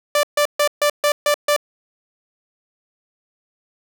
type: tone bursts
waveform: sawtooth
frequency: 587.3 Hz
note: D5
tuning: in tune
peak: -10 dBFS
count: 7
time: 0.15-1.564 s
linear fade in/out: 2 ms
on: 82 ms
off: 140 ms
effects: none